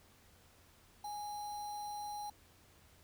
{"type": "tone with sample-and-hold", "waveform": "sine", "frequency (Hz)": 830, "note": "G#5", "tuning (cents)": -1, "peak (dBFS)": -40, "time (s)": [1.04, 2.3], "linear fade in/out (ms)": 5, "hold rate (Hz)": 4900, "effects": ["added 87 Hz sine -70 dBFS peak until 3.03 s", "pink hiss -65 dBFS RMS until 3.03 s"]}